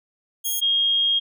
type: tone pair in turn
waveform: 5% pulse / sine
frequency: 3264 / 3248 Hz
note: G#7 / G#7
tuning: -31 / -39 cents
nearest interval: unison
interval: 8 cents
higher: first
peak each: -14 / -17 dBFS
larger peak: first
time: 0.44-0.61 / 0.61-1.2 s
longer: second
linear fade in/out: 20 ms
effects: none